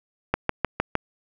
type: click train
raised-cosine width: 0.5 ms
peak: -5 dBFS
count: 5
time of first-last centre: 0.34-0.953 s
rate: 6.52 Hz
effects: none